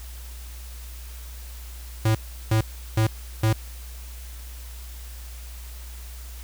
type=tone bursts; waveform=square; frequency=110 Hz; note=A2; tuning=in tune; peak=-18 dBFS; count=4; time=2.05-3.53 s; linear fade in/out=5 ms; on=100 ms; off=360 ms; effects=added 60 Hz sine -36 dBFS peak until 6.43 s + white hiss -46 dBFS RMS until 6.43 s